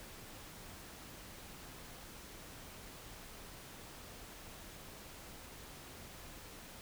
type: silence
effects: pink hiss -52 dBFS RMS until 6.81 s